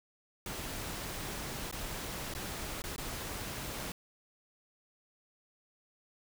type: noise with dropouts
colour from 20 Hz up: pink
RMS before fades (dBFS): -40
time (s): 0.46-3.92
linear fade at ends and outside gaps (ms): 2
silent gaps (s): 1.713-1.725 / 2.339-2.349 / 2.82-2.839 / 2.962-2.98
effects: none